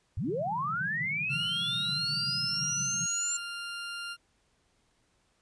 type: linear sweep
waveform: sine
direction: up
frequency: 64.2 to 7300 Hz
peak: -29 dBFS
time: 0.17-3.37 s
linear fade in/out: 5 ms
type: band-pass noise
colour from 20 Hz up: pink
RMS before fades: -41 dBFS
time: 0.24-3.06 s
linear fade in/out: 5 ms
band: 130 to 180 Hz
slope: 48 dB/octave
type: tone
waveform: 20% pulse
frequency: 1396.9 Hz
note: F6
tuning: in tune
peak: -31 dBFS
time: 1.29-4.17 s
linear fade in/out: 50 ms
effects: pink hiss -71 dBFS RMS until 5.41 s + resampled to 22050 Hz